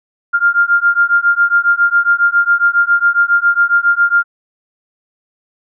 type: beating tone pair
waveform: sine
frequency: 1396.9 / 1404.2 Hz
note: F6 / F6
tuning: 0 / +9 cents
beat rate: 7.3 Hz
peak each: -12 dBFS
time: 0.33-4.24 s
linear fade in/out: 20 ms
effects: none